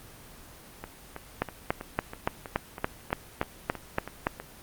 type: two click trains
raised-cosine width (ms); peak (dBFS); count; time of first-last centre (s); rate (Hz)
0.5; -21 / -9; 12 / 11; 0.84-4.4 / 1.42-4.269; 3.09 / 3.51
effects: pink hiss -49 dBFS RMS until 4.62 s + Opus 24 kbps